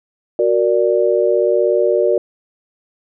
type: chord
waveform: sine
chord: Gb augmented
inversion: none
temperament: equal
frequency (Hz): 370 / 466.2 / 587.3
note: Gb4 / Bb4 / D5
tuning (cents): 0 / 0 / 0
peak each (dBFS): -16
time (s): 0.39-2.18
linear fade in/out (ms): 2
effects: none